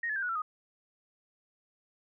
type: tone with pitch steps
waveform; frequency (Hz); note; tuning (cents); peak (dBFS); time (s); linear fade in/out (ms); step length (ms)
sine; 1865 / 1720.1 / 1586.5 / 1463.2 / 1349.6 / 1244.7; A#6 / A6 / G6 / F#6 / E6 / D#6; 0 / -40 / +20 / -20 / +40 / 0; -30; 0.03-0.42; 5; 65
effects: none